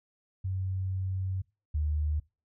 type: tone pair in turn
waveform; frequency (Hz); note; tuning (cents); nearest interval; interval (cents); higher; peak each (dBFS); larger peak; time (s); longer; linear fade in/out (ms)
sine; 94.3 / 75.56; F#2 / D2; +33 / +50; major third; 383; first; -29 / -26; second; 0.44-1.42 / 1.74-2.2; first; 10
effects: noise-tail reverb RT60 0.3 s tail -24 dB re dry